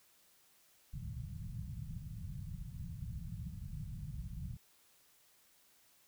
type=low-pass noise; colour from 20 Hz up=white; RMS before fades=-44 dBFS; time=0.93-4.57 s; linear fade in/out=5 ms; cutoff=170 Hz; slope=48 dB/octave; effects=white hiss -68 dBFS RMS until 6.07 s